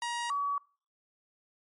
sawtooth / sine tone pair in turn, 949 / 1136.1 Hz, A#5 / C#6, +31 / +42 cents, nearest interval minor third, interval 311 cents, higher second, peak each -28 dBFS, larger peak neither, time 0.02-0.3 / 0.3-0.58 s, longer neither, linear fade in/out 2 ms, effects noise-tail reverb RT60 0.4 s tail -23 dB re dry + MP3 48 kbps

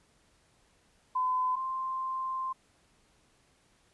sine tone pair in turn, 1016 / 1046.4 Hz, B5 / C6, +49 / 0 cents, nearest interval minor second, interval 51 cents, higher second, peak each -26 / -31 dBFS, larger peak first, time 1.15-1.56 / 1.56-2.53 s, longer second, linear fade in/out 10 ms, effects pink hiss -67 dBFS RMS until 3.93 s + resampled to 24000 Hz

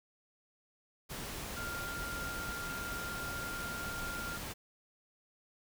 sine tone in noise, 1396.9 Hz, F6, in tune, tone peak -40 dBFS, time 1.56-4.38 s, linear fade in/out 20 ms, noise pink, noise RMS -42 dBFS, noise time 1.09-4.54 s, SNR -1 dB, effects none

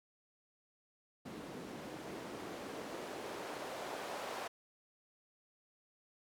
white noise with band-pass filter sweep, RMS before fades -45 dBFS, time 1.25-4.48 s, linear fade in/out 10 ms, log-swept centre 230 to 670 Hz, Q 1.2, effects none

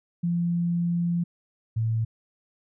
sine tone pair in turn, 172.1 / 112.36 Hz, F3 / A2, -25 / +37 cents, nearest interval perfect fifth, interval 738 cents, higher first, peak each -22 dBFS, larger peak neither, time 0.23-1.24 / 1.76-2.05 s, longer first, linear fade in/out 10 ms, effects none

